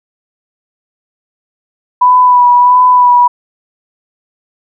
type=tone with vibrato; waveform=sine; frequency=987.8 Hz; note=B5; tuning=in tune; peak=-3 dBFS; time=2.01-3.28 s; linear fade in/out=10 ms; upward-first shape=sine; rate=1.5 Hz; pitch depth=24 cents each way; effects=none